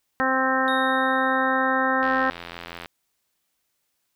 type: harmonic tone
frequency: 262.1 Hz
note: C4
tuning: 3 cents sharp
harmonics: 1 / 2 / 3 / 4 / 5 / 6 / 7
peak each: -27 / -27 / -27 / -27 / -27 / -27 / -27 dBFS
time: 0.2-2.3 s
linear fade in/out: 0 ms
type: tone with exponential decay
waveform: triangle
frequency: 3729 Hz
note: A#7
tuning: in tune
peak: -29 dBFS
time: 0.68-2.57 s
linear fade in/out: 0 ms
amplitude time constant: 410 ms
type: click train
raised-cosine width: 0.3 ms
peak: -19 dBFS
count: 72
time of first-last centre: 2.03-2.858 s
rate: 85.7 Hz
effects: white hiss -74 dBFS RMS until 4.15 s